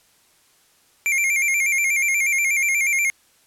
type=tone with vibrato; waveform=square; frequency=2245 Hz; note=C#7; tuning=21 cents sharp; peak=-18 dBFS; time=1.06-3.1 s; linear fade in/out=0 ms; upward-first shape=square; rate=8.3 Hz; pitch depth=79 cents each way; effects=white hiss -58 dBFS RMS until 3.46 s + low-pass 12000 Hz 12 dB/octave